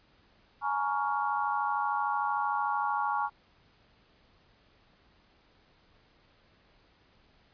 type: chord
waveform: sine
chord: Bb minor seventh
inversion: third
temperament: just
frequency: 839.1 / 932.3 / 1118.8 / 1398.5 Hz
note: Ab5 / Bb5 / Db6 / F6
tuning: +18 / 0 / +16 / +2 cents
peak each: -31 / -34 / -32 / -36 dBFS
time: 0.61-3.3 s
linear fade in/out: 50 ms
effects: pink hiss -64 dBFS RMS until 7.53 s + resampled to 11025 Hz